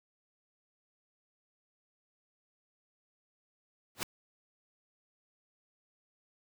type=noise with exponential growth; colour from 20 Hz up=pink; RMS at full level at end=-27 dBFS; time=3.95-4.03 s; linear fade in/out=0 ms; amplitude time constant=16 ms; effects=high-pass 150 Hz 12 dB/octave